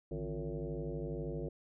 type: tone with frequency modulation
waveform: sine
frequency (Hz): 146.83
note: D3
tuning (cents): 0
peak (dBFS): -36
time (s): 0.11-1.49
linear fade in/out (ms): 5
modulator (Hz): 102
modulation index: 3.8
effects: none